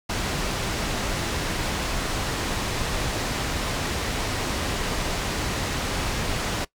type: low-pass noise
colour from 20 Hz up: pink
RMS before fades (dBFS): -27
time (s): 0.09-6.65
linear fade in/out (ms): 10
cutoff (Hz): 7200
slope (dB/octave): 12
effects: noise-tail reverb RT60 0.1 s tail -20 dB re dry